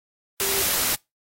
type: tone in noise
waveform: sine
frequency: 392 Hz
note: G4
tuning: in tune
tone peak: -30 dBFS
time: 0.41-0.62 s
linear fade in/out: 0 ms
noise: white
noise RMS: -23 dBFS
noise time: 0.4-0.95 s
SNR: -10 dB
effects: noise-tail reverb RT60 0.2 s tail -24 dB re dry + AAC 48 kbps